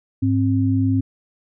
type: tone pair together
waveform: sine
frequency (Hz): 103.56 / 265.2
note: G#2 / C4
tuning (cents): -4 / +23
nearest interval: octave + major third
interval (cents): 1627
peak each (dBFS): -18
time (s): 0.22-1.01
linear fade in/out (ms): 10
effects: none